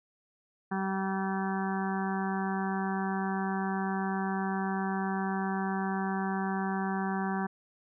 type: harmonic tone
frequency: 192.3 Hz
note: G3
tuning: 33 cents flat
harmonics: 1 / 2 / 4 / 5 / 6 / 7 / 8 / 9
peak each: -31 / -38 / -36 / -40 / -41 / -47 / -41 / -44 dBFS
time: 0.71-7.47 s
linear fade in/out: 10 ms
effects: none

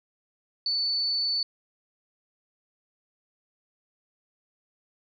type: tone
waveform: sine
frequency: 4486 Hz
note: C#8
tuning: 20 cents sharp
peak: -24 dBFS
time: 0.66-1.43 s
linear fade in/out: 2 ms
effects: none

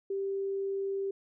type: tone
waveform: sine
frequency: 392 Hz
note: G4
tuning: in tune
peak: -30 dBFS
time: 0.1-1.11 s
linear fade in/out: 5 ms
effects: none

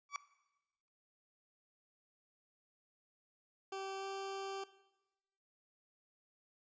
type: tone with exponential growth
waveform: 30% pulse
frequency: 1143 Hz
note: D6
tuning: 47 cents flat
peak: -31 dBFS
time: 0.09-0.16 s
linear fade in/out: 1 ms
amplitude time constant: 15 ms
type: tone with pitch glide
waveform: 20% pulse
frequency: 387.3 to 389.8 Hz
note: G4 to G4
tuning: -21 to -10 cents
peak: -36 dBFS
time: 3.72-4.64 s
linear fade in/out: 5 ms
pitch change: +11 cents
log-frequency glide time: 3.98-4.05 s
effects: noise-tail reverb RT60 1.0 s tail -17 dB re dry + resampled to 16000 Hz

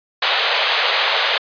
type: band-pass noise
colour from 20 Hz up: white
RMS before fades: -18 dBFS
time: 0.22-1.38 s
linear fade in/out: 5 ms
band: 460 to 4200 Hz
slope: 48 dB/octave
effects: resampled to 11025 Hz

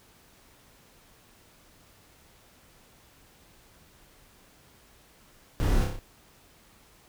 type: noise with echo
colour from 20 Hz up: brown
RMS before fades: -25 dBFS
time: 5.6-5.84 s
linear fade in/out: 0 ms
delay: 30 ms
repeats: 5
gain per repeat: -3 dB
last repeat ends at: 5.99 s
effects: pink hiss -58 dBFS RMS until 7.08 s

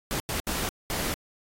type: noise bursts at uneven times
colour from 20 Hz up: pink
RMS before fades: -30 dBFS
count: 4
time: 0.11-0.2 / 0.29-0.4 / 0.47-0.69 / 0.9-1.14 s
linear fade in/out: 0 ms
effects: AAC 48 kbps

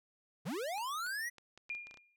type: linear sweep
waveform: square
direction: up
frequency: 123.47 to 1975.5 Hz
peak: -37 dBFS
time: 0.45-1.3 s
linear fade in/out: 20 ms
type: clicks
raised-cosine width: 0.2 ms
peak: -37 dBFS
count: 10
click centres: 0.781 / 1.065 / 1.383 / 1.576 / 1.694 / 1.75 / 1.87 / 1.911 / 1.942 / 1.973 s
type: tone with exponential decay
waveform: sine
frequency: 2413 Hz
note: D7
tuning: 46 cents sharp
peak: -35 dBFS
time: 1.7-2.16 s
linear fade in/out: 1 ms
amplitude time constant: 100 ms
effects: none

